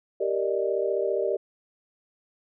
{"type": "chord", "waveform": "sine", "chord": "Eb major seventh", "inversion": "first", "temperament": "equal", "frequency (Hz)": [392, 466.2, 587.3, 622.3], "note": ["G4", "Bb4", "D5", "Eb5"], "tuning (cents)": [0, 0, 0, 0], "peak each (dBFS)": [-27, -29, -29, -31], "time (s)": [0.2, 1.37], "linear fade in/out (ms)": 10, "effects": []}